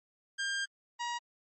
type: tone pair in turn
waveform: sawtooth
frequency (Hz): 1600 / 954.1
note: G6 / A#5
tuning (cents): +35 / +40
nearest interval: major sixth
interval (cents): 895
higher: first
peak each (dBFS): -28 / -30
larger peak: first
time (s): 0.38-0.66 / 0.99-1.19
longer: first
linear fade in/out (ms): 20
effects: MP3 32 kbps